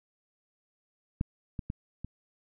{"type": "clicks", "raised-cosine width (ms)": 5, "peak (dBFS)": [-16, -22, -21, -25], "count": 4, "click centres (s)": [1.211, 1.592, 1.701, 2.046], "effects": []}